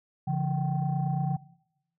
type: tone cluster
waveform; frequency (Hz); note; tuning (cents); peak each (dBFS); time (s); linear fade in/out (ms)
sine; 140 / 168.8 / 770; C#3 / E3 / G5; +18 / +41 / -31; -27 / -29 / -33; 0.27-1.37; 10
effects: noise-tail reverb RT60 0.8 s tail -20 dB re dry + tanh soft clip ceiling -18 dBFS